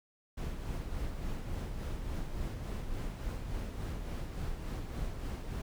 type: noise with tremolo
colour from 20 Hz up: brown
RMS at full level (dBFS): -36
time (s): 0.37-5.62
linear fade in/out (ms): 10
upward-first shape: sine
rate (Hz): 3.5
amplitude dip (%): 40
effects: none